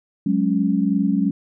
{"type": "chord", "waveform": "sine", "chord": "F# suspended second", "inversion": "none", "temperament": "equal", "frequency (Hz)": [185, 207.7, 277.2], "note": ["F#3", "G#3", "C#4"], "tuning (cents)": [0, 0, 0], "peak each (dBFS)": [-21, -20, -21], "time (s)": [0.26, 1.31], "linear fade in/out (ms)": 5, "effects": []}